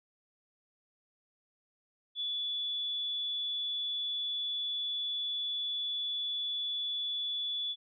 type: tone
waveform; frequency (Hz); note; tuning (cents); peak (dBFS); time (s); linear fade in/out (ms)
sine; 3440; A7; -40; -32; 2.15-7.76; 50
effects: none